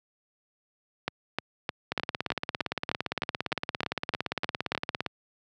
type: two click trains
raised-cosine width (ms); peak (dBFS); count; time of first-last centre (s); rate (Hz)
0.3; -12 / -11; 56 / 13; 1.92-5.063 / 1.08-4.75; 17.5 / 3.27
effects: high-pass 100 Hz 12 dB/octave